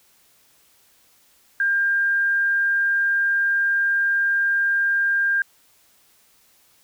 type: tone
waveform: sine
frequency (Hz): 1600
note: G6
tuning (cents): +35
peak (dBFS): -17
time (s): 1.6-5.42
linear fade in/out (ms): 2
effects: white hiss -58 dBFS RMS until 6.83 s